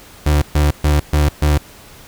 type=tone bursts; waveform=35% pulse; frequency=74.3 Hz; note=D2; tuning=21 cents sharp; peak=-9 dBFS; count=5; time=0.26-1.58 s; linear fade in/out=5 ms; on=160 ms; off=130 ms; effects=pink hiss -41 dBFS RMS until 2.07 s